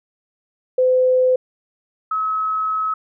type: tone pair in turn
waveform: sine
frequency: 510 / 1285.1 Hz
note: C5 / E6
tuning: -44 / -44 cents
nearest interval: octave + major third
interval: 1600 cents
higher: second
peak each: -12 / -18 dBFS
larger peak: first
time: 0.78-1.36 / 2.11-2.94 s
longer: second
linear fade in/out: 5 ms
effects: none